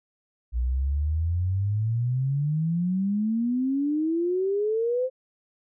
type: exponential sweep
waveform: sine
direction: up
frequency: 58.27 to 523.3 Hz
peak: -22 dBFS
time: 0.52-5.1 s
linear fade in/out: 50 ms
effects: none